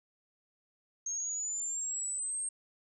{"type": "exponential sweep", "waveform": "sine", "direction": "up", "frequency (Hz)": [6430, 8570], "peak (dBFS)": -33, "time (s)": [1.06, 2.49], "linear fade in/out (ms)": 5, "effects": []}